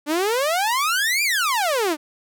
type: exponential two-way sweep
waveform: sawtooth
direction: up then down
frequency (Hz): 285.1 to 2443 to 285.1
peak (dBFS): -15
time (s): 0.06-1.97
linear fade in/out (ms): 50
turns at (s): 1.23
effects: none

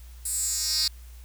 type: tone with high-pass filter sweep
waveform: 10% pulse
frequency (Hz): 311.1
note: D#4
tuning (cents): 0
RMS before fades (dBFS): -27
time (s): 0.25-0.88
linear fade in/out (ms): 5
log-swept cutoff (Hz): 9300 to 4500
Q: 4.1
effects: added 60 Hz sine -42 dBFS peak until 1.24 s + white hiss -56 dBFS RMS until 1.24 s

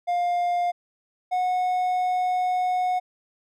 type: tone pair in turn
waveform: triangle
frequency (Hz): 705 / 730.8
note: F5 / F#5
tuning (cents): +16 / -22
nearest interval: minor second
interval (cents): 62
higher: second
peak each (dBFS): -19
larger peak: neither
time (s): 0.07-0.72 / 1.31-3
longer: second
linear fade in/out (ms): 20
effects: none

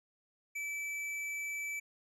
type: tone with hard clipping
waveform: triangle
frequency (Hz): 2311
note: D7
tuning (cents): -28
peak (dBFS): -38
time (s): 0.55-1.8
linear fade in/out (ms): 10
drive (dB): 14
effects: none

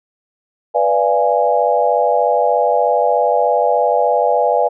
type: chord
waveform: sine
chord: B diminished seventh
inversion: none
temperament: equal with one note detuned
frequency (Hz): 493.9 / 587.3 / 684.1 / 830.6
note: B4 / D5 / F5 / Ab5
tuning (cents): 0 / 0 / -36 / 0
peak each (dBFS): -17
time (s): 0.74-4.69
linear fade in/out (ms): 20
effects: none

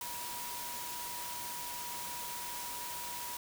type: tone in noise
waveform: sine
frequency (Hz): 965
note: B5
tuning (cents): -40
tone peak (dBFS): -44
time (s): 0.01-3.37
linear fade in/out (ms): 2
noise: white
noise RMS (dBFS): -42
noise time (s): 0.01-3.37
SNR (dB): -5
effects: none

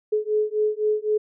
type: beating tone pair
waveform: sine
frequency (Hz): 424.2 / 428.1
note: G#4 / A4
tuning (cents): +37 / -47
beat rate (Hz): 3.9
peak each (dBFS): -23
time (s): 0.12-1.18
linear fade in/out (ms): 10
effects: none

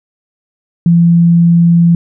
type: tone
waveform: sine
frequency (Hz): 170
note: F3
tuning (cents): -46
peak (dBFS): -4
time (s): 0.86-1.95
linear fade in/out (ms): 2
effects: none

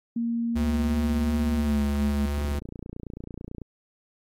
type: tone with pitch glide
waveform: sine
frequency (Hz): 233.1 to 212.5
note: A#3 to G#3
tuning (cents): 0 to +40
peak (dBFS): -24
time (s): 0.16-2.26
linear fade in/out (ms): 5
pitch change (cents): -160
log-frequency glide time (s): 1.54-1.83
type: tone with vibrato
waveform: square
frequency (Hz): 72.2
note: D2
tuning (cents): -29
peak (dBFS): -26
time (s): 0.55-2.6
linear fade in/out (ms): 20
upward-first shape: sine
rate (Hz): 2.8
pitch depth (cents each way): 16
type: click train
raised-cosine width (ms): 3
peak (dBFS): -24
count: 37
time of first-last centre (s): 2.38-3.617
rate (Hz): 29.1
effects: AAC 64 kbps

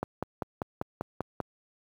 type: click train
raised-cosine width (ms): 1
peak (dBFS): -16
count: 8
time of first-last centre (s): 0.03-1.403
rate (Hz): 5.1
effects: high-pass 80 Hz 12 dB/octave + 9-bit

